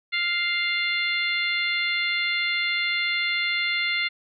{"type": "harmonic tone", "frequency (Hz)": 698.5, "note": "F5", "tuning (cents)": 0, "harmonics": [2, 3, 4, 5, 6], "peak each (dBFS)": [-33, -24, -31, -31, -33], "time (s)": [0.12, 4.09], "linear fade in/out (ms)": 20, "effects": []}